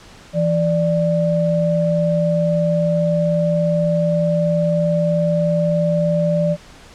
sine tone pair together, 166.81 / 590 Hz, E3 / D5, +21 / +8 cents, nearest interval octave + minor seventh, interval 2187 cents, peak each -17 dBFS, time 0.33-6.57 s, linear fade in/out 50 ms, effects pink hiss -43 dBFS RMS until 6.94 s + low-pass 7000 Hz 12 dB/octave

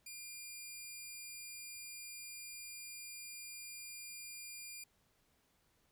10% pulse tone, 2400 Hz, D7, 37 cents sharp, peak -38 dBFS, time 0.06-4.84 s, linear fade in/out 5 ms, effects pink hiss -75 dBFS RMS until 5.91 s

